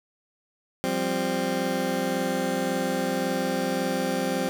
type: chord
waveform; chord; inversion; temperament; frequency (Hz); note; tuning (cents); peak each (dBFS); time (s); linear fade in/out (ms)
20% pulse; F suspended second; none; just; 174.61 / 196.44 / 261.9; F3 / G3 / C4; 0 / +4 / +2; -27 / -25 / -23; 0.84-4.49; 0
effects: none